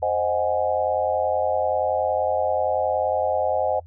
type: chord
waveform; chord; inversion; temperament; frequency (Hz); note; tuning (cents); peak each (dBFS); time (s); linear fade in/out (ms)
sine; Ab dominant seventh; first; equal; 523.3 / 622.3 / 740 / 830.6; C5 / Eb5 / Gb5 / Ab5; 0 / 0 / 0 / 0; -25 / -24 / -25 / -27; 0.02-3.8; 10
effects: noise-tail reverb RT60 0.1 s tail -25 dB re dry + added 84 Hz sine -42 dBFS peak until 3.86 s